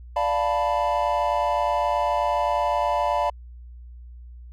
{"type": "chord", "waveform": "triangle", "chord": "B half-diminished seventh", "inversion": "first", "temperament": "equal", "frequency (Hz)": [587.3, 698.5, 880, 987.8], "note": ["D5", "F5", "A5", "B5"], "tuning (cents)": [0, 0, 0, 0], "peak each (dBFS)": -24, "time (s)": [0.16, 3.3], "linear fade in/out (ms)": 5, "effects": ["added 60 Hz sine -39 dBFS peak until 4.52 s"]}